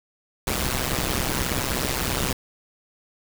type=noise with amplitude modulation; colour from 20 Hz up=pink; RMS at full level=-21 dBFS; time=0.47-2.33 s; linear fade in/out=5 ms; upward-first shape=sine; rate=130 Hz; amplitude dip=100%; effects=none